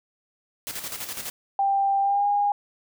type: noise with tremolo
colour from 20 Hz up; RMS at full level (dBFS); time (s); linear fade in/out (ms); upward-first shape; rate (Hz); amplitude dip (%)
white; -32; 0.67-1.3; 0; square; 12; 55
type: tone with pitch glide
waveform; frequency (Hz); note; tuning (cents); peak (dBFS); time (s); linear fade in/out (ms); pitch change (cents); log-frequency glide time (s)
sine; 790 to 816; G5 to G#5; +13 to -31; -19; 1.59-2.52; 2; +56; 2.01-2.27
effects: none